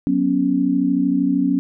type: chord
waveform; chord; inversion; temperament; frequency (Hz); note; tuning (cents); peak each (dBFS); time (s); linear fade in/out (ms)
sine; F# suspended fourth; none; equal with one note detuned; 185 / 244 / 277.2; F#3 / B3 / C#4; 0 / -21 / 0; -22 / -21 / -17; 0.07-1.59; 0
effects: none